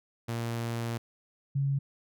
sawtooth / sine tone pair in turn, 116.54 / 138.59 Hz, A#2 / C#3, 0 / 0 cents, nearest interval minor third, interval 300 cents, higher second, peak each -27 / -25 dBFS, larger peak second, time 0.28-0.98 / 1.55-1.79 s, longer first, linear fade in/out 10 ms, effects none

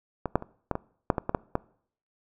clicks, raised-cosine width 1 ms, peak -14 / -7 / -23 / -12 / -15 / -6 / -12 / -13 / -9 / -10 dBFS, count 10, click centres 0.257 / 0.356 / 0.424 / 0.713 / 0.754 / 1.102 / 1.182 / 1.294 / 1.348 / 1.554 s, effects noise-tail reverb RT60 0.6 s tail -23 dB re dry

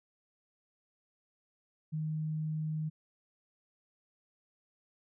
sine tone, 155.56 Hz, D#3, in tune, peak -32 dBFS, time 1.92-2.9 s, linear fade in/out 20 ms, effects none

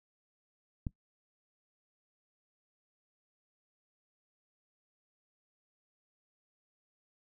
click, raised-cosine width 5 ms, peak -22 dBFS, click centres 0.868 s, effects noise-tail reverb RT60 0.1 s tail -20 dB re dry

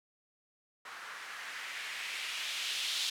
violet noise with low-pass filter sweep, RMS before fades -39 dBFS, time 0.85-3.1 s, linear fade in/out 5 ms, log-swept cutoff 1300 to 3700 Hz, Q 1.9, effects none

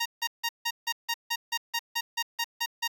10% pulse tone bursts, 933 Hz, A#5, 1 cent sharp, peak -18 dBFS, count 14, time 0-2.878 s, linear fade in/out 10 ms, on 57 ms, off 160 ms, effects 10-bit

